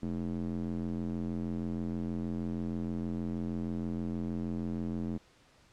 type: tone with band-pass filter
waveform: square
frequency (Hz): 43.17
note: F1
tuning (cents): -19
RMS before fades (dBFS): -35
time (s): 0.02-5.18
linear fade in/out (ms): 10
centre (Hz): 240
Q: 2.3
effects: pink hiss -63 dBFS RMS until 5.72 s + low-pass 7000 Hz 12 dB/octave